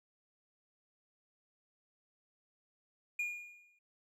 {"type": "tone with exponential decay", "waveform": "triangle", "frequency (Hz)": 2429, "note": "D#7", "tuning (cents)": -42, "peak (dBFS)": -30, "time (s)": [3.19, 3.79], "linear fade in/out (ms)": 5, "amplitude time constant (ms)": 130, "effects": []}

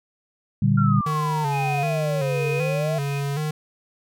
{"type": "chord", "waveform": "sine", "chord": "G minor", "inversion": "first", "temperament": "equal", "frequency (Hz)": [116.54, 146.83, 196], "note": ["Bb2", "D3", "G3"], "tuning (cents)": [0, 0, 0], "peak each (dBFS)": -20, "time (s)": [0.62, 1.01], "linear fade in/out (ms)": 5}
{"type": "exponential two-way sweep", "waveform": "sine", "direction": "down then up", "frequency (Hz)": [1396.9, 454.8, 679], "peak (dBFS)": -24, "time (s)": [0.77, 2.99], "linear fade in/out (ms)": 10, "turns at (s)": 2.49}
{"type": "tone with vibrato", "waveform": "square", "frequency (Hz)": 146.83, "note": "D3", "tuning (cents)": 0, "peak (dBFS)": -24, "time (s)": [1.06, 3.51], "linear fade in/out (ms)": 5, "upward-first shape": "square", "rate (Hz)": 1.3, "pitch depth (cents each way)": 71}
{"type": "tone with tremolo", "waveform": "sine", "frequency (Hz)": 2489, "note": "D#7", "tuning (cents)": 0, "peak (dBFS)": -29, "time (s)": [1.5, 3.22], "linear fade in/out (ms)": 50, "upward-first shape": "sine", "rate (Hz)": 1.2, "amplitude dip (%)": 90}
{"effects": []}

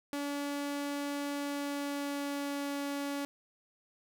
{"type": "tone with pitch glide", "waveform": "sawtooth", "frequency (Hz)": [285.8, 283], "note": ["D4", "C#4"], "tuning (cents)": [-47, 36], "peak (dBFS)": -30, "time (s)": [0.13, 3.25], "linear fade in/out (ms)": 0, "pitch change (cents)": -17, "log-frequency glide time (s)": [1.32, 2.77], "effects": []}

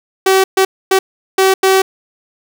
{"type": "tone bursts at uneven times", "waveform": "sawtooth", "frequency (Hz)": 382.1, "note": "G4", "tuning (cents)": -44, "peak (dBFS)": -4, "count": 5, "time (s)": [[0.26, 0.44], [0.57, 0.65], [0.91, 0.99], [1.38, 1.54], [1.63, 1.82]], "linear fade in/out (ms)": 5, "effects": []}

